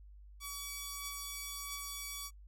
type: beating tone pair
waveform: 5% pulse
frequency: 1140 / 1141.5 Hz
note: C#6 / D6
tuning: +48 / -50 cents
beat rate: 1.5 Hz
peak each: -30 / -37 dBFS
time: 0.4-2.31 s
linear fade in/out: 50 ms
effects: noise-tail reverb RT60 0.1 s tail -24 dB re dry + added 50 Hz sine -52 dBFS peak until 2.47 s